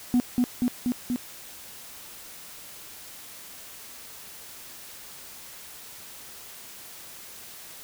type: tone with echo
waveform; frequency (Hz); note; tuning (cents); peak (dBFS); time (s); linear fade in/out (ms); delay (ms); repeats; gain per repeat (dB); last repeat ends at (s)
sine; 245.9; B3; -7; -15; 0.14-0.2; 0; 240; 4; -2; 1.16
effects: tanh soft clip ceiling -16 dBFS + white hiss -44 dBFS RMS until 7.83 s